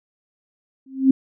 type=tone with exponential growth; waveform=sine; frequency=266.1 Hz; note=C4; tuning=29 cents sharp; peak=-7 dBFS; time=0.86-1.11 s; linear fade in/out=5 ms; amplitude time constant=53 ms; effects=none